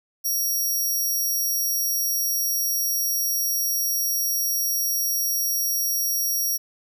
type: tone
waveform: 10% pulse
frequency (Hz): 5660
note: F8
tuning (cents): +22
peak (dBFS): -16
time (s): 0.24-6.58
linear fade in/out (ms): 20
effects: none